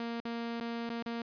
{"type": "tone with dropouts", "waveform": "sawtooth", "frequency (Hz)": 233.1, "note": "A#3", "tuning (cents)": 0, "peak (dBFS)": -31, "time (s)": [0, 1.22], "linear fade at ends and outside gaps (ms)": 2, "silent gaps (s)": [[0.202, 0.252], [0.602, 0.609], [0.892, 0.899], [1.025, 1.061]], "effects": ["resampled to 11025 Hz"]}